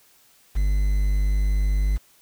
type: tone with quantisation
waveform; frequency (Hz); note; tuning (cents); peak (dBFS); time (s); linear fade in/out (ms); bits
triangle; 49.9; G1; +32; -16; 0.55-1.98; 20; 7
effects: white hiss -57 dBFS RMS until 2.21 s